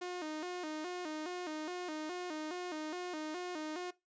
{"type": "tone with vibrato", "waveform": "sawtooth", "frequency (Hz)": 332.9, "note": "E4", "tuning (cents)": 17, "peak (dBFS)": -35, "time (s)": [0.01, 3.91], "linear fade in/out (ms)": 10, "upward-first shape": "square", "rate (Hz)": 2.4, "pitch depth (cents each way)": 130, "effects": ["noise-tail reverb RT60 0.2 s tail -19 dB re dry", "resampled to 16000 Hz"]}